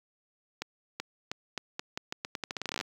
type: accelerating click train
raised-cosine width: 0.2 ms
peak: -16 dBFS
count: 22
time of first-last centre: 0.62-2.811 s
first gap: 380 ms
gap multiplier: 0.83
effects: high-pass 100 Hz 12 dB/octave + 8-bit